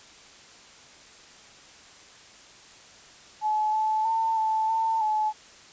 sine tone with pitch steps, 857 / 868 / 897 / 877 / 895 / 859 Hz, A5 / A5 / A5 / A5 / A5 / A5, -46 / -24 / +33 / -6 / +29 / -42 cents, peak -22 dBFS, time 3.41-5.33 s, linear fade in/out 50 ms, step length 320 ms, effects white hiss -50 dBFS RMS until 5.72 s + resampled to 16000 Hz

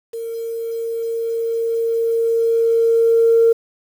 sine tone with level ramp, 458.6 Hz, A#4, 28 cents flat, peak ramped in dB -24 to -8 dBFS, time 0.13-3.53 s, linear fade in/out 10 ms, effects tanh soft clip ceiling -4 dBFS + 7-bit

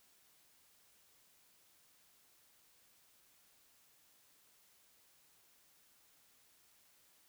silence, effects white hiss -69 dBFS RMS until 7.28 s

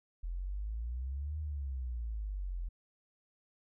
sine exponential two-way sweep, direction up then down, 41.47 to 77.78 to 41.47 Hz, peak -35 dBFS, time 0.23-2.69 s, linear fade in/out 10 ms, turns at 1.39 s, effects none

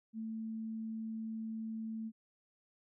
sine tone, 222.1 Hz, A3, 16 cents sharp, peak -38 dBFS, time 0.13-2.12 s, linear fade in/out 50 ms, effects none

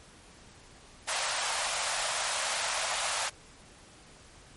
pink high-pass noise, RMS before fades -31 dBFS, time 1.07-3.3 s, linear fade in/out 20 ms, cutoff 590 Hz, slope 48 dB/octave, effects pink hiss -54 dBFS RMS until 4.56 s + MP3 48 kbps

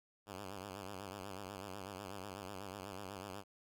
5% pulse tone with vibrato, 97.5 Hz, G2, 9 cents flat, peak -34 dBFS, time 0.26-3.44 s, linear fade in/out 50 ms, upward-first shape sine, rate 8.1 Hz, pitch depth 110 cents each way, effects none

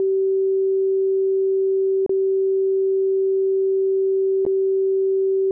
sine tone with dropouts, 384.9 Hz, G4, 32 cents flat, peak -16 dBFS, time 0-5.51 s, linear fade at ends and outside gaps 1 ms, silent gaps 2.063-2.094 / 4.452-4.464 s, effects none

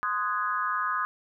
sine chord, Ab dominant seventh, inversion first, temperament equal with one note detuned, 1036.3 / 1244.5 / 1480 / 1661.2 Hz, C6 / Eb6 / Gb6 / Ab6, -17 / 0 / 0 / 0 cents, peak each -32 / -28 / -34 / -34 dBFS, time 0.03-1.05 s, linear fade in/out 0 ms, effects none

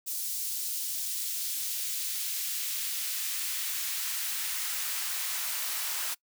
white noise with high-pass filter sweep, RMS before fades -33 dBFS, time 0.06-6.15 s, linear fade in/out 20 ms, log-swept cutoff 5600 to 840 Hz, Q 0.75, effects noise-tail reverb RT60 0.1 s tail -23 dB re dry

